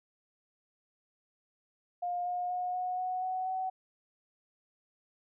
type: tone with pitch steps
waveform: sine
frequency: 709 / 716 / 723.1 / 730.2 / 737.4 / 744.7 / 752 Hz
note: F5 / F5 / F#5 / F#5 / F#5 / F#5 / F#5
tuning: +26 / +43 / -40 / -23 / -6 / +11 / +28 cents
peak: -31 dBFS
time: 2.02-3.7 s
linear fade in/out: 10 ms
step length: 240 ms
effects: none